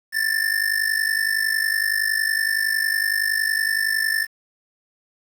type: ring-modulated tone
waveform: square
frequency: 1775 Hz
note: A6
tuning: 15 cents sharp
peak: -17 dBFS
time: 0.12-4.27 s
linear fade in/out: 50 ms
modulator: 25.4 Hz
effects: 8-bit